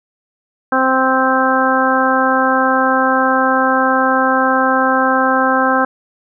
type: harmonic tone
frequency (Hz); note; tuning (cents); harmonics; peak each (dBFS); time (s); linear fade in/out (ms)
261.6; C4; 0; 1 / 2 / 3 / 4 / 5 / 6; -18 / -18 / -18 / -18 / -18 / -18; 0.72-5.85; 5
effects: none